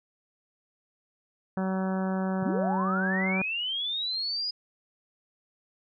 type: harmonic tone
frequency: 189.1 Hz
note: F#3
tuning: 38 cents sharp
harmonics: 1 / 2 / 3 / 4 / 5 / 6 / 7 / 8 / 9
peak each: -27 / -37 / -36 / -38 / -41 / -45 / -44 / -44 / -48 dBFS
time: 1.57-3.42 s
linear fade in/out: 2 ms
type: linear sweep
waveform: sine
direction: up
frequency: 130.81 to 4978 Hz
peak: -28 dBFS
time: 2.42-4.51 s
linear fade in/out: 10 ms
effects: none